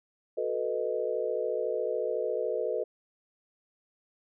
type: chord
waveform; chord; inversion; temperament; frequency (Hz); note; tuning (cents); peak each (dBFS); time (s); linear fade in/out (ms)
sine; B dominant seventh; second; equal; 370 / 440 / 493.9 / 622.3; F#4 / A4 / B4 / D#5; 0 / 0 / 0 / 0; -37 / -32 / -32 / -34; 0.37-2.84; 10
effects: none